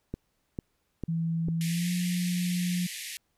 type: click train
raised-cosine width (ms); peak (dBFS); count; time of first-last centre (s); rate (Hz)
3; -20; 4; 0.14-1.485; 2.23
type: tone with pitch glide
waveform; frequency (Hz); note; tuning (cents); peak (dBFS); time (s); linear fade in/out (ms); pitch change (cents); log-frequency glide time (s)
sine; 165 to 177.87; E3 to F3; +2 to +32; -26; 1.08-2.87; 10; +130; 1.64-1.91
type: band-pass noise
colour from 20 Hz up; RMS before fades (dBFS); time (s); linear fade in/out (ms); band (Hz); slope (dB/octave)
pink; -39; 1.61-3.17; 0; 1800 to 13000; 96
effects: pink hiss -75 dBFS RMS until 3.37 s